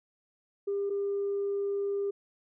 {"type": "tone pair in turn", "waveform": "sine", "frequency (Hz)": [400.4, 400.4], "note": ["G4", "G4"], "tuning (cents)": [37, 37], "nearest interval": "unison", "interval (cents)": 0, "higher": "neither", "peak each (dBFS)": -27, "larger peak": "neither", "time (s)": [[0.67, 0.9], [0.9, 2.11]], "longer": "second", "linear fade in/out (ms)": 10, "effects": ["tanh soft clip ceiling -24 dBFS"]}